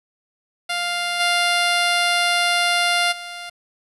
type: tone with level steps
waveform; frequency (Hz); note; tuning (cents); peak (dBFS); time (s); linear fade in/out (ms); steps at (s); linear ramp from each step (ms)
10% pulse; 700; F5; +4; -13 / -8 / -23; 0.69-3.5; 10; 1.19 / 3.11; 20
effects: resampled to 24000 Hz + 8-bit